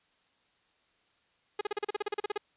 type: tone bursts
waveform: sawtooth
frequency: 415 Hz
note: G#4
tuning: 1 cent flat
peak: -25 dBFS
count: 14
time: 1.59-2.378 s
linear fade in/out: 5 ms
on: 21 ms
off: 38 ms
effects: white hiss -70 dBFS RMS until 2.56 s + resampled to 8000 Hz